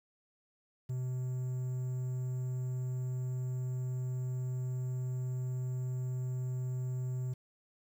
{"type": "tone with quantisation", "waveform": "triangle", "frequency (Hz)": 127.4, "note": "C3", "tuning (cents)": -46, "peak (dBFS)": -31, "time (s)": [0.89, 7.34], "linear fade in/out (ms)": 10, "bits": 10, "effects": []}